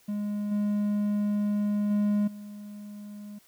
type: tone with level steps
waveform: triangle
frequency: 206.8 Hz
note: G#3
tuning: 7 cents flat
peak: -26 / -22 / -20 / -37 dBFS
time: 0.08-3.39 s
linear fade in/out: 10 ms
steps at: 0.51 / 1.9 / 2.27 s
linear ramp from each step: 10 ms
effects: white hiss -61 dBFS RMS until 3.47 s